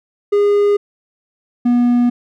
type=tone pair in turn; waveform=triangle; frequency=408.9 / 242.4 Hz; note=G#4 / B3; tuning=-27 / -32 cents; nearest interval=major sixth; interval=905 cents; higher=first; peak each=-8 dBFS; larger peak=neither; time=0.32-0.77 / 1.65-2.1 s; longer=neither; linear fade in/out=10 ms; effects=none